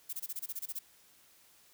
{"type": "noise bursts", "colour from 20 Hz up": "violet", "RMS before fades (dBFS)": -38, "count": 11, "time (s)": [0.09, 0.792], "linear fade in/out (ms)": 10, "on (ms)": 42, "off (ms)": 24, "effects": ["white hiss -63 dBFS RMS until 1.73 s"]}